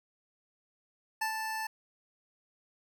25% pulse tone with ADSR envelope, 880 Hz, A5, in tune, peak -25 dBFS, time 1.21-1.67 s, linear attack 9 ms, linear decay 96 ms, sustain -5 dB, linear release 5 ms, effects none

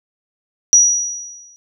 sine tone with exponential decay, 5810 Hz, F#8, 32 cents flat, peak -4 dBFS, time 0.73-1.56 s, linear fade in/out 0 ms, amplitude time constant 180 ms, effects none

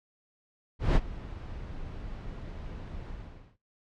brown noise with ADSR envelope, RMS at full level -20 dBFS, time 0.79-3.57 s, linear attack 170 ms, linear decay 36 ms, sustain -20 dB, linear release 480 ms, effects noise-tail reverb RT60 0.2 s tail -17 dB re dry + low-pass 4000 Hz 12 dB/octave

